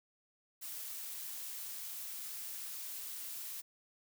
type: noise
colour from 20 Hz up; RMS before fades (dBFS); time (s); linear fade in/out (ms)
blue; -44; 0.61-3.62; 20
effects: none